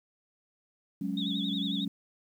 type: chord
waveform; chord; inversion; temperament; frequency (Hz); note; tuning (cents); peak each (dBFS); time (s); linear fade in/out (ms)
sine; F# suspended second; none; just; 185 / 208.1 / 277.5; F#3 / G#3 / C#4; 0 / +4 / +2; -34; 1.01-1.88; 5
type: tone with vibrato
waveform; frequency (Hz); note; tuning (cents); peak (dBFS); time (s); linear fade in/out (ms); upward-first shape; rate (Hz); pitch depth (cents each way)
sine; 3572; A7; +25; -33; 1.17-1.85; 5; sine; 11; 110
effects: tanh soft clip ceiling -18 dBFS + 10-bit

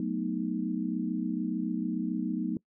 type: chord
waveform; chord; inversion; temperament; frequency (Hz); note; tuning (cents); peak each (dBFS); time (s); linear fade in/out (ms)
sine; B dominant seventh; second; equal; 185 / 220 / 246.9 / 311.1; F#3 / A3 / B3 / D#4; 0 / 0 / 0 / 0; -34; 0-2.57; 2
effects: noise-tail reverb RT60 0.1 s tail -23 dB re dry

